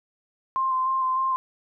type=tone with vibrato; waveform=sine; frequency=1046.5 Hz; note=C6; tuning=in tune; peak=-21 dBFS; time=0.56-1.36 s; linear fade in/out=0 ms; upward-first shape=square; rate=3.3 Hz; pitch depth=15 cents each way; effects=none